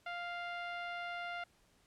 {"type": "tone with low-pass filter", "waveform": "10% pulse", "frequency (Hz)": 698.5, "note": "F5", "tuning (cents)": 0, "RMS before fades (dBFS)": -42, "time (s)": [0.06, 1.44], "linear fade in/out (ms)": 5, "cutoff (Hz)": 2000, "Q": 0.77, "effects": ["pink hiss -70 dBFS RMS until 1.86 s", "low-pass 11000 Hz 12 dB/octave"]}